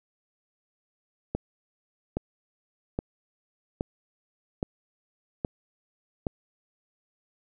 click train, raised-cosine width 2 ms, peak -14 dBFS, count 7, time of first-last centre 1.35-6.268 s, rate 1.22 Hz, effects none

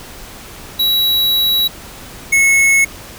square tone pair in turn, 3900 / 2190 Hz, B7 / C#7, -23 / -22 cents, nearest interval minor seventh, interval 999 cents, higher first, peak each -12 / -9 dBFS, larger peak second, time 0.79-1.68 / 2.32-2.85 s, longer first, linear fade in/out 10 ms, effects pink hiss -34 dBFS RMS until 3.18 s

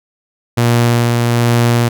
sawtooth tone with tremolo, 118.8 Hz, A#2, 33 cents sharp, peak -5 dBFS, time 0.57-1.89 s, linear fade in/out 10 ms, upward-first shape sine, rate 1.2 Hz, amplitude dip 25%, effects none

